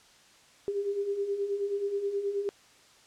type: beating tone pair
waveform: sine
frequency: 393.8 / 403.2 Hz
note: G4 / G4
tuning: +8 / +49 cents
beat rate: 9.4 Hz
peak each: -36 / -29 dBFS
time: 0.68-2.49 s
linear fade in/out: 0 ms
effects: white hiss -58 dBFS RMS until 3.06 s + low-pass 7000 Hz 12 dB/octave